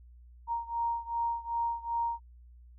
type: beating tone pair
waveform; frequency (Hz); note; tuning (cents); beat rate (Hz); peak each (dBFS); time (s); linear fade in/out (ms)
sine; 932.3 / 934.9; A#5 / A#5; 0 / +5; 2.6; -32 / -34; 0.47-2.2; 50
effects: added 60 Hz sine -51 dBFS peak until 2.78 s